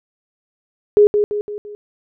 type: tone with echo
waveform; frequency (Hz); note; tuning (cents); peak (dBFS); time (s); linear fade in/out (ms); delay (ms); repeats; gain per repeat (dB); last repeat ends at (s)
sine; 415.3; G#4; 0; -6; 0.97-1.07; 0; 170; 4; -6; 1.75
effects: none